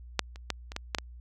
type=clicks; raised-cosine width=0.2 ms; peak=-6 / -29 / -12 / -23 / -15 / -9 / -13 dBFS; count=7; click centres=0.193 / 0.359 / 0.503 / 0.719 / 0.764 / 0.948 / 0.985 s; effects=added 60 Hz sine -44 dBFS peak until 1.2 s